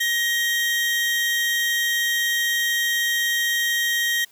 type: tone pair together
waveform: 40% pulse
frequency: 1887 / 3174 Hz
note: A#6 / G7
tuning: +21 / +21 cents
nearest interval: major sixth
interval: 900 cents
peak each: -20 / -25 dBFS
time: 0-4.25 s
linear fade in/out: 10 ms
effects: white hiss -55 dBFS RMS until 4.31 s